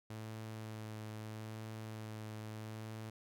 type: tone with vibrato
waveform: sawtooth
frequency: 109.2 Hz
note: A2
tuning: 13 cents flat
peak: -40 dBFS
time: 0.1-3.1 s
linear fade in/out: 5 ms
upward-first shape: sine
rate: 0.78 Hz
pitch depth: 14 cents each way
effects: none

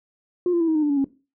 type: tone with pitch steps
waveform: sine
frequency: 355.8 / 342.7 / 330.1 / 317.9 / 306.2 / 294.9 / 284 / 273.6 Hz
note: F4 / F4 / E4 / D#4 / D#4 / D4 / C#4 / C#4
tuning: +32 / -33 / +2 / +37 / -28 / +7 / +42 / -23 cents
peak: -16 dBFS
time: 0.46-1.044 s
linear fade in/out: 2 ms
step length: 73 ms
effects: noise-tail reverb RT60 0.3 s tail -18 dB re dry + tanh soft clip ceiling -14 dBFS

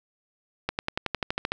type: accelerating click train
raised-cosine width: 0.3 ms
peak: -10 dBFS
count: 11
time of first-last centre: 0.69-1.52 s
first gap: 99 ms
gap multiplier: 0.96
effects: none

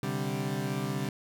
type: chord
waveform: 30% pulse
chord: C suspended second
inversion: none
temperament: equal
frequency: 130.81 / 146.83 / 196 Hz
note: C3 / D3 / G3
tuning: 0 / 0 / 0 cents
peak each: -32 dBFS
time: 0.03-1.09 s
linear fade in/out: 2 ms
effects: none

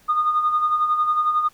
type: tone with tremolo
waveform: sine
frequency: 1227 Hz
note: D#6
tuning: 25 cents flat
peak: -14 dBFS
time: 0.08-1.49 s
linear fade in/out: 20 ms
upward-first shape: sine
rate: 11 Hz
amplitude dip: 55%
effects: tanh soft clip ceiling -11 dBFS + pink hiss -55 dBFS RMS until 1.53 s

